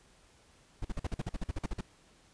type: noise bursts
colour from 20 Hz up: brown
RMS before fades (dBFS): -33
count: 14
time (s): 0.82-1.81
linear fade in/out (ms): 5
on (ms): 28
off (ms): 46
effects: pink hiss -63 dBFS RMS until 2.33 s + resampled to 22050 Hz